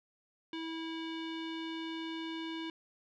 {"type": "tone with low-pass filter", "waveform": "square", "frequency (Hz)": 325.4, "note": "E4", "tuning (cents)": -22, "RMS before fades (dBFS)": -40, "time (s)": [0.53, 2.7], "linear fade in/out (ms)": 2, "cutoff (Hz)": 3300, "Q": 3.6, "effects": []}